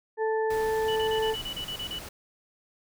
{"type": "harmonic tone", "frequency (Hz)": 440, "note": "A4", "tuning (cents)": 0, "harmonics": [1, 2, 4], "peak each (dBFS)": [-25, -31, -37], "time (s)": [0.17, 1.36], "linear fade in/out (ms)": 50}
{"type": "noise", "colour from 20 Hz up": "pink", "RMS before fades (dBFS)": -41, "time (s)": [0.5, 2.09], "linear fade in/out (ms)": 5}
{"type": "tone bursts", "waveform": "sine", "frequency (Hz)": 2960, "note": "F#7", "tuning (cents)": 0, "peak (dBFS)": -32, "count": 10, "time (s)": [0.88, 1.988], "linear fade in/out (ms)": 5, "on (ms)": 82, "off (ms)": 32}
{"effects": []}